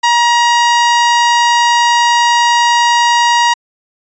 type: tone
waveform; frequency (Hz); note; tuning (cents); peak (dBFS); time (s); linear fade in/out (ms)
sawtooth; 950; A#5; +33; -4; 0.03-3.54; 10
effects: resampled to 16000 Hz